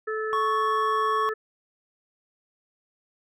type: harmonic tone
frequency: 435.3 Hz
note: A4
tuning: 19 cents flat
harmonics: 1 / 3 / 4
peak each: -28 / -33 / -34 dBFS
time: 0.07-1.34 s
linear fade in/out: 10 ms
type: tone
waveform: triangle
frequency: 1108.7 Hz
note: C#6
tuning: in tune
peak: -21 dBFS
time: 0.33-1.29 s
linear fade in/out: 0 ms
effects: none